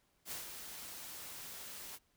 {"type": "noise with ADSR envelope", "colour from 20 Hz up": "white", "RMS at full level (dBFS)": -42, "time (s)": [0.25, 1.99], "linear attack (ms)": 64, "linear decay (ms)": 140, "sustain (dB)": -6, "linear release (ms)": 43, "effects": ["pink hiss -75 dBFS RMS until 2.16 s"]}